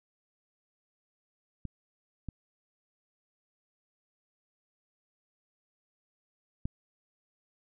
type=clicks; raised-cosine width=5 ms; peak=-25 / -25 / -20 dBFS; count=3; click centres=1.653 / 2.287 / 6.655 s; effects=none

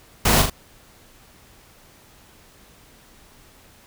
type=noise with echo; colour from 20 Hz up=pink; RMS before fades=-17 dBFS; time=0.25-0.42 s; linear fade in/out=5 ms; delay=40 ms; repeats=2; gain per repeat=-5 dB; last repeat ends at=0.5 s; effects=pink hiss -51 dBFS RMS until 3.86 s

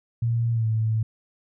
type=tone with pitch glide; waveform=sine; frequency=116.54 to 110.64 Hz; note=A#2 to A2; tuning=0 to +10 cents; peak=-20 dBFS; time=0.22-1.03 s; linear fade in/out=5 ms; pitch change=-90 cents; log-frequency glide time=0.52-0.67 s; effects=none

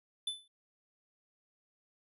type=tone with exponential decay; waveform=square; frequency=3506 Hz; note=A7; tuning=7 cents flat; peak=-31 dBFS; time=0.27-0.48 s; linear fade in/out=5 ms; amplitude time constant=44 ms; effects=resampled to 32000 Hz

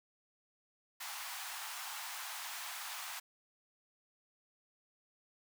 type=high-pass noise; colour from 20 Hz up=pink; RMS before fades=-44 dBFS; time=1-3.2 s; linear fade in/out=10 ms; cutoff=760 Hz; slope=48 dB/octave; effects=none

